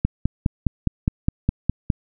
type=click train; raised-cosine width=5 ms; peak=-5 dBFS; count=10; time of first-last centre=0.05-1.902 s; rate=4.86 Hz; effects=none